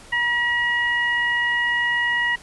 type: harmonic tone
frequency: 959 Hz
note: A#5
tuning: 49 cents sharp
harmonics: 1 / 2 / 3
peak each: -28 / -19 / -30 dBFS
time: 0.12-2.36 s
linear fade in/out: 10 ms
effects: pink hiss -45 dBFS RMS until 2.42 s + resampled to 24000 Hz